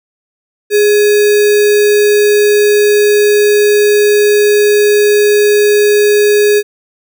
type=tone with sample-and-hold; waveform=sine; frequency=415.3 Hz; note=G#4; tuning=in tune; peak=-5 dBFS; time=0.7-6.63 s; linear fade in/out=50 ms; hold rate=2100 Hz; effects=none